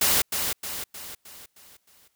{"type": "noise with echo", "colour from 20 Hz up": "white", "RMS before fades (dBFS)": -21, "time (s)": [0.01, 0.22], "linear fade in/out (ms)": 5, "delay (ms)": 310, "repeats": 6, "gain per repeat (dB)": -6, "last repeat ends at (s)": 2.08, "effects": ["white hiss -72 dBFS RMS until 2.15 s"]}